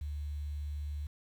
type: tone with quantisation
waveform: sine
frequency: 73.42 Hz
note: D2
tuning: in tune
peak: -35 dBFS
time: 0.01-1.07 s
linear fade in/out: 5 ms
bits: 10
effects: none